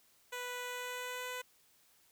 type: tone with pitch glide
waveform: 10% pulse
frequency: 493.9 to 500.2 Hz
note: B4 to B4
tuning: 0 to +22 cents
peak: -31 dBFS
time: 0.32-1.42 s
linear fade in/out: 10 ms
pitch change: +22 cents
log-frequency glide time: 0.65-1.26 s
effects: white hiss -68 dBFS RMS until 2.11 s